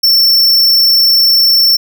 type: tone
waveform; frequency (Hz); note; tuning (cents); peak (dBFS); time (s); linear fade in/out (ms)
square; 5410; E8; +44; -6; 0.03-1.77; 10
effects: none